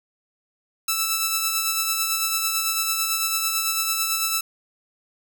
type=tone with tremolo; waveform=5% pulse; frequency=1318.5 Hz; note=E6; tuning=in tune; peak=-8 dBFS; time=0.88-4.41 s; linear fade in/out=5 ms; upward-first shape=sine; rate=9 Hz; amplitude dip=35%; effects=none